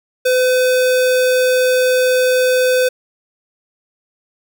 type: tone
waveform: square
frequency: 507 Hz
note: B4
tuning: 45 cents sharp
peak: -12 dBFS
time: 0.25-2.89 s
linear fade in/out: 10 ms
effects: none